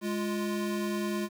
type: tone pair together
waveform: square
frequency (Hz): 207.6 / 349.2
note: G#3 / F4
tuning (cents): 0 / 0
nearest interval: major sixth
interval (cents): 900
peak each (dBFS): -32 / -34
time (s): 0.01-1.29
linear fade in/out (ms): 50
effects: 10-bit